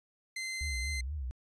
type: tone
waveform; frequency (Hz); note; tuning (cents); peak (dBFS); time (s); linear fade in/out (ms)
sawtooth; 2071; C7; -18; -32; 0.36-1.01; 5
type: tone with vibrato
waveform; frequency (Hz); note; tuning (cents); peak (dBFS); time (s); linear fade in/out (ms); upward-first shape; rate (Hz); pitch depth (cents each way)
sine; 69.2; C#2; -2; -34; 0.61-1.31; 0; triangle; 4.2; 220
effects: resampled to 22050 Hz